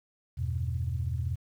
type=chord; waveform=sine; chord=E minor; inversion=none; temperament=equal; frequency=82.41 / 98 / 123.47 Hz; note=E2 / G2 / B2; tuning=0 / 0 / 0 cents; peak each=-31 / -35 / -32 dBFS; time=0.37-1.36 s; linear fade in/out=20 ms; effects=tanh soft clip ceiling -19 dBFS + 10-bit